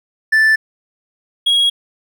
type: tone pair in turn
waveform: triangle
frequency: 1760 / 3305 Hz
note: A6 / G#7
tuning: 0 / -9 cents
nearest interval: major seventh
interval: 1091 cents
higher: second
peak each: -7 / -9 dBFS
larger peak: first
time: 0.32-0.56 / 1.46-1.7 s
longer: neither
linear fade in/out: 10 ms
effects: none